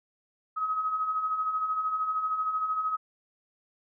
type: beating tone pair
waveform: sine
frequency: 1260 / 1273 Hz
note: D#6 / D#6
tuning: +21 / +39 cents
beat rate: 13 Hz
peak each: -36 / -27 dBFS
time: 0.56-2.97 s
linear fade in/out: 20 ms
effects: none